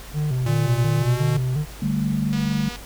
triangle tone with vibrato, 138.59 Hz, C#3, in tune, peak -18 dBFS, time 0.13-1.66 s, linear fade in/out 50 ms, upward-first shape square, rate 2.8 Hz, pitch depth 140 cents each way
square tone with pitch glide, 117 to 122.75 Hz, A#2 to B2, +7 to -10 cents, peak -21 dBFS, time 0.46-1.37 s, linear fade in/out 5 ms, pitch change +83 cents, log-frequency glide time 0.99-1.19 s
sine chord, D suspended fourth, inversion none, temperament just, 146.83 / 195.78 / 220.2 Hz, D3 / G3 / A3, 0 / -2 / +2 cents, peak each -24 dBFS, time 1.82-2.69 s, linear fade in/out 5 ms
click train, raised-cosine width 0.2 ms, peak -18 dBFS, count 105, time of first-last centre 2.33-2.76 s, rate 242 Hz
effects added 50 Hz sine -39 dBFS peak until 2.85 s + pink hiss -41 dBFS RMS until 2.85 s

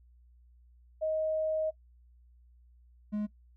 sine / triangle tone pair in turn, 628 / 209.6 Hz, D#5 / G#3, +16 / +16 cents, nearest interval octave + perfect fifth, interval 1900 cents, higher first, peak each -28 / -28 dBFS, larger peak neither, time 1.01-1.71 / 3.12-3.27 s, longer first, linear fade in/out 20 ms, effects noise-tail reverb RT60 0.1 s tail -19 dB re dry + added 60 Hz sine -57 dBFS peak until 3.56 s

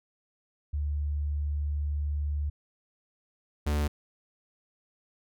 sine / 45% pulse tone pair in turn, 73.3 / 73.98 Hz, D2 / D2, -3 / +13 cents, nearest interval unison, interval 16 cents, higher second, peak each -27 / -25 dBFS, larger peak second, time 0.73-2.5 / 3.66-3.88 s, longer first, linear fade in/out 10 ms, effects none

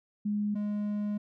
sine / triangle tone pair in turn, 207.6 / 207.6 Hz, G#3 / G#3, 0 / 0 cents, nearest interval unison, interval 0 cents, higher neither, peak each -27 dBFS, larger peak neither, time 0.25-0.55 / 0.55-1.18 s, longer second, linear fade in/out 10 ms, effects none

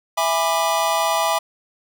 square chord, E dominant seventh, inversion none, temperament just, 659.3 / 824.1 / 988.9 / 1186.7 Hz, E5 / G#5 / B5 / D6, 0 / -14 / +2 / +18 cents, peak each -23 / -24 / -24 / -25 dBFS, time 0.17-1.39 s, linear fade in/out 10 ms, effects none

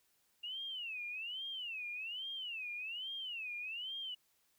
sine tone with vibrato, 2786 Hz, F7, 5 cents flat, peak -40 dBFS, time 0.43-4.15 s, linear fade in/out 10 ms, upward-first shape sine, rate 1.2 Hz, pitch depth 250 cents each way, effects white hiss -75 dBFS RMS until 4.58 s

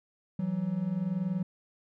triangle tone pair together, 167.22 / 187.7 Hz, E3 / F#3, +25 / +25 cents, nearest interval major second, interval 200 cents, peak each -31 / -28 dBFS, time 0.39-1.43 s, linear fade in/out 5 ms, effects none

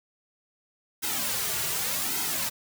white noise with flanger, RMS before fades -29 dBFS, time 1.02-2.5 s, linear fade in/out 20 ms, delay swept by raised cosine 1.7 to 3.9 ms, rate 0.86 Hz, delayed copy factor -0.75, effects none

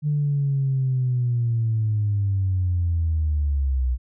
sine linear sweep, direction down, 150 to 60.8 Hz, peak -18 dBFS, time 0.02-3.98 s, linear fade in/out 50 ms, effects tanh soft clip ceiling -14 dBFS

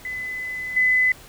sine tone with level steps, 2013 Hz, B6, 33 cents sharp, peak -27 / -15 dBFS, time 0.05-1.12 s, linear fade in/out 2 ms, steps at 0.76 s, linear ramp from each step 10 ms, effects pink hiss -45 dBFS RMS until 1.28 s

